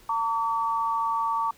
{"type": "tone pair together", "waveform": "sine", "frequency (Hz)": [907.2, 1143], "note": ["A#5", "D6"], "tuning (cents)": [-47, -47], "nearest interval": "major third", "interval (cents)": 400, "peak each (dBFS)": -26, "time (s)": [0.09, 1.51], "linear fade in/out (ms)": 5, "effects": ["pink hiss -55 dBFS RMS until 1.57 s"]}